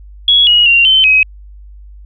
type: tone with pitch steps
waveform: sine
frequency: 3349 / 2897 / 2765 / 3078 / 2538 Hz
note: G#7 / F#7 / F7 / G7 / D#7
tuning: +14 / -37 / -18 / -32 / +34 cents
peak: -5 dBFS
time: 0.28-1.23 s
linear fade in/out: 2 ms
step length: 190 ms
effects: added 50 Hz sine -32 dBFS peak until 2.05 s